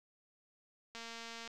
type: click train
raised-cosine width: 0.2 ms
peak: -30 dBFS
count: 122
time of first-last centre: 0.95-1.476 s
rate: 230 Hz
effects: none